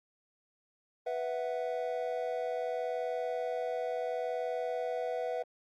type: chord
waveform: triangle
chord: B suspended fourth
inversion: none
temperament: equal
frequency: 493.9 / 659.3 / 740 Hz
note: B4 / E5 / F#5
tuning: 0 / 0 / 0 cents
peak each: -33 / -35 / -37 dBFS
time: 1.06-5.43 s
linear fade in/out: 10 ms
effects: Opus 48 kbps